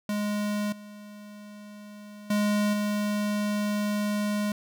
square tone with level steps, 207.7 Hz, G#3, in tune, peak -27 / -43 / -23 / -26 dBFS, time 0.09-4.52 s, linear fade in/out 2 ms, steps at 0.72 / 2.3 / 2.73 s, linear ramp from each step 5 ms, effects none

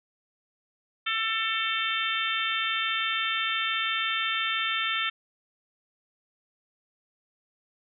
harmonic tone, 445.9 Hz, A4, 23 cents sharp, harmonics 3 / 4 / 5 / 6 / 7 / 8, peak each -31 / -33 / -33 / -33 / -33 / -33 dBFS, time 1.06-5.1 s, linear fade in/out 10 ms, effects none

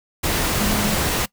sine tone in noise, 207.7 Hz, G#3, in tune, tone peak -23 dBFS, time 0.6-0.95 s, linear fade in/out 10 ms, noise pink, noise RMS -21 dBFS, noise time 0.23-1.26 s, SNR -5 dB, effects noise-tail reverb RT60 0.1 s tail -22 dB re dry

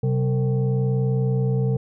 sine tone with frequency modulation, 130.6 Hz, C3, 3 cents flat, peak -18 dBFS, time 0.03-1.77 s, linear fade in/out 5 ms, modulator 322 Hz, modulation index 0.72, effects none

